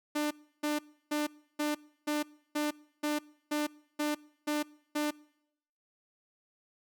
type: tone bursts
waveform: sawtooth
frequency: 298.2 Hz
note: D4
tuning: 27 cents sharp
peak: -25 dBFS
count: 11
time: 0.15-5.11 s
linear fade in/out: 10 ms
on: 160 ms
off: 320 ms
effects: noise-tail reverb RT60 0.8 s tail -24 dB re dry